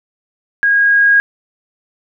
sine tone with level ramp, 1637 Hz, G#6, 25 cents flat, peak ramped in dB -9 to -6 dBFS, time 0.63-1.2 s, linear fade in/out 0 ms, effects none

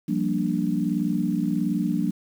sine chord, G minor seventh, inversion third, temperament equal, 174.61 / 196 / 233.1 / 293.7 Hz, F3 / G3 / Bb3 / D4, 0 / 0 / 0 / 0 cents, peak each -27 dBFS, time 0.08-2.11 s, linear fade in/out 10 ms, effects 8-bit

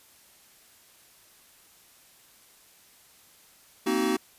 square chord, C half-diminished seventh, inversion third, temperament equal with one note detuned, 233.1 / 261.6 / 311.1 / 378.4 Hz, Bb3 / C4 / Eb4 / Gb4, 0 / 0 / 0 / +39 cents, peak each -31 / -31 / -30 / -28 dBFS, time 3.86-4.17 s, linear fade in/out 10 ms, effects white hiss -57 dBFS RMS until 4.38 s + resampled to 32000 Hz

